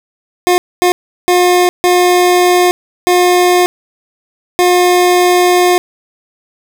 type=tone bursts at uneven times; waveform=25% pulse; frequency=357.8 Hz; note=F4; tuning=42 cents sharp; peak=-3 dBFS; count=6; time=0.47-0.58 / 0.82-0.92 / 1.28-1.69 / 1.84-2.71 / 3.07-3.66 / 4.59-5.78 s; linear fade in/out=0 ms; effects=none